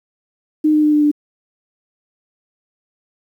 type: tone with pitch steps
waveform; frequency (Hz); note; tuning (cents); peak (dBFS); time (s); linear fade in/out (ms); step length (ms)
sine; 306.7 / 303.9 / 301.1 / 298.3 / 295.6; D#4 / D#4 / D4 / D4 / D4; -25 / -41 / +43 / +27 / +11; -10; 0.64-1.115; 10; 95
effects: 8-bit